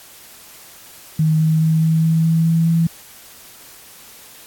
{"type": "tone with pitch steps", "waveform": "sine", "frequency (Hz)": [157.1, 158.28, 159.48, 160.68, 161.89, 163.11, 164.34, 165.58], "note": ["D#3", "D#3", "D#3", "E3", "E3", "E3", "E3", "E3"], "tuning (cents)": [17, 30, 43, -44, -31, -18, -5, 8], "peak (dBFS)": -12, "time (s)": [1.19, 2.87], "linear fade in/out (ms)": 5, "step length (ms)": 210, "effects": ["white hiss -42 dBFS RMS until 4.46 s", "AAC 64 kbps"]}